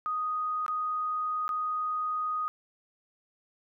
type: tone with dropouts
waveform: sine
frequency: 1244.5 Hz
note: D#6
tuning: in tune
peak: -28 dBFS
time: 0.06-2.48 s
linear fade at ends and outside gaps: 0 ms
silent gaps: 0.663-0.681 / 1.48-1.491 s
effects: none